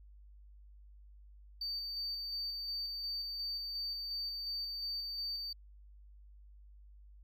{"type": "tone with tremolo", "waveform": "triangle", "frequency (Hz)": 4600, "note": "D8", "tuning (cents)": -37, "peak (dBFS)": -34, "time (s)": [1.61, 5.53], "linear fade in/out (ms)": 5, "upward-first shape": "square", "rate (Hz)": 2.8, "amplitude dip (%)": 30, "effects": ["tanh soft clip ceiling -31 dBFS", "added 50 Hz sine -54 dBFS peak until 7.23 s"]}